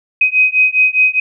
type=beating tone pair; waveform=sine; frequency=2515 / 2519.9 Hz; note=D#7 / D#7; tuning=+18 / +21 cents; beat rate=4.9 Hz; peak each=-12 dBFS; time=0.21-1.2 s; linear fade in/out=5 ms; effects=none